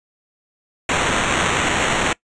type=noise with sample-and-hold; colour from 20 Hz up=blue; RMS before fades=-19 dBFS; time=0.89-2.13 s; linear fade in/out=2 ms; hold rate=4900 Hz; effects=noise-tail reverb RT60 0.1 s tail -22 dB re dry + resampled to 22050 Hz

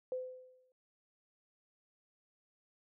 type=tone with exponential decay; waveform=sine; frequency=510 Hz; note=C5; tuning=44 cents flat; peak=-33 dBFS; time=0.12-0.72 s; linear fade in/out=1 ms; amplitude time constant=130 ms; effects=none

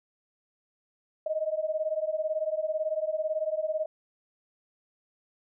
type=beating tone pair; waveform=sine; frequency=616 / 634 Hz; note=D#5 / D#5; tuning=-17 / +32 cents; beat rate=18 Hz; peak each=-30 dBFS; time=1.26-3.86 s; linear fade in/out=5 ms; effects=none

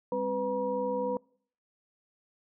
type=tone cluster; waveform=sine; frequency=201.2 / 264.4 / 498 / 957 Hz; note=G3 / C4 / B4 / A#5; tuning=+45 / +18 / +14 / +45 cents; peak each=-38 / -38 / -29 / -35 dBFS; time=0.12-1.17 s; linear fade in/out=2 ms; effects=noise-tail reverb RT60 0.6 s tail -26 dB re dry

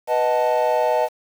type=chord; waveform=triangle; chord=B dominant seventh; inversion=none; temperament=equal; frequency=493.9 / 622.3 / 740 / 880 Hz; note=B4 / D#5 / F#5 / A5; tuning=0 / 0 / 0 / 0 cents; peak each=-21 / -18 / -24 / -20 dBFS; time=0.07-1.09 s; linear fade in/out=50 ms; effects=7-bit

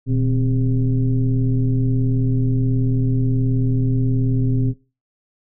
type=tone with frequency modulation; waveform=sine; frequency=121.7 Hz; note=B2; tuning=25 cents flat; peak=-15 dBFS; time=0.06-4.74 s; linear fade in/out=50 ms; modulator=141 Hz; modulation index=1; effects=noise-tail reverb RT60 0.3 s tail -18 dB re dry

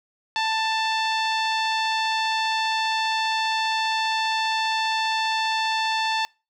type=tone with low-pass filter; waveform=sawtooth; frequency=885 Hz; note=A5; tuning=10 cents sharp; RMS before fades=-24 dBFS; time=0.36-6.25 s; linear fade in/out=0 ms; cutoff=4200 Hz; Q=2.2; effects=noise-tail reverb RT60 0.3 s tail -25 dB re dry

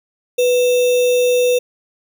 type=tone with sample-and-hold; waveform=sine; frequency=493.9 Hz; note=B4; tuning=in tune; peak=-11 dBFS; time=0.38-1.59 s; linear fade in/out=10 ms; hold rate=3150 Hz; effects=none

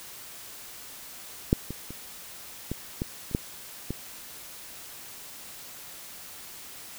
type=clicks; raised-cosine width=3 ms; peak=-6 / -21 / -26 / -17 / -15 / -29 / -11 / -17 dBFS; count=8; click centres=1.529 / 1.706 / 1.906 / 2.716 / 3.019 / 3.313 / 3.349 / 3.906 s; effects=white hiss -44 dBFS RMS until 6.98 s

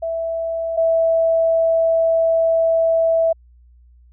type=tone pair in turn; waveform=sine; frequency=659.3 / 656.7 Hz; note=E5 / E5; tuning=0 / -7 cents; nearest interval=unison; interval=7 cents; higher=first; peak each=-20 / -13 dBFS; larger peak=second; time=0.02-0.77 / 0.77-3.33 s; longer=second; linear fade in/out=10 ms; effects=added 60 Hz sine -46 dBFS peak until 4.12 s

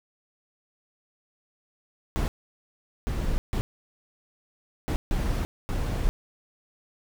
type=noise bursts at uneven times; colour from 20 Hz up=brown; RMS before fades=-26 dBFS; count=6; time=2.16-2.28 / 3.07-3.38 / 3.53-3.61 / 4.88-4.96 / 5.11-5.45 / 5.69-6.09 s; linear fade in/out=0 ms; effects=none

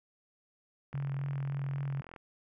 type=click train; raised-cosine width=0.5 ms; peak=-32 dBFS; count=53; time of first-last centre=0.93-2.162 s; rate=42.2 Hz
type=tone with vibrato; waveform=sine; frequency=138.59 Hz; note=C#3; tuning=in tune; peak=-32 dBFS; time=0.94-2.01 s; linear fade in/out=5 ms; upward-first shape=sine; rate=3.7 Hz; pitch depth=15 cents each way
effects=none

